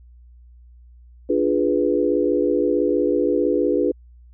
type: chord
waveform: sine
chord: D diminished seventh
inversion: none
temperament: equal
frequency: 293.7 / 349.2 / 415.3 / 493.9 Hz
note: D4 / F4 / Ab4 / Cb5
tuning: 0 / 0 / 0 / 0 cents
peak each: -22 dBFS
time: 1.29-3.92 s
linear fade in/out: 10 ms
effects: added 60 Hz sine -44 dBFS peak until 4.33 s